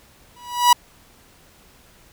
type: tone with exponential growth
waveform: 45% pulse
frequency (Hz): 974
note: B5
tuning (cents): -24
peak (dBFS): -7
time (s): 0.36-0.73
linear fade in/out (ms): 5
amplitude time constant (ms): 79
effects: pink hiss -52 dBFS RMS until 2.12 s